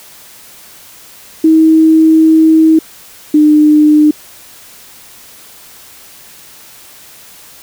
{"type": "tone pair in turn", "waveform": "sine", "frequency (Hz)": [318.7, 302], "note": ["D#4", "D4"], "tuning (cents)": [42, 48], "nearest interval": "minor second", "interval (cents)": 94, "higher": "first", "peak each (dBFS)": -3, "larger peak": "neither", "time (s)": [[1.44, 2.79], [3.34, 4.11]], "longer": "first", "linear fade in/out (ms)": 5, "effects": ["white hiss -37 dBFS RMS until 7.62 s"]}